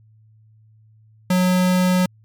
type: tone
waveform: square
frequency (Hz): 182.5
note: F#3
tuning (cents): -24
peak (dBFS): -15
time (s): 1.3-2.06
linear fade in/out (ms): 5
effects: added 109 Hz sine -49 dBFS peak until 2.24 s + MP3 96 kbps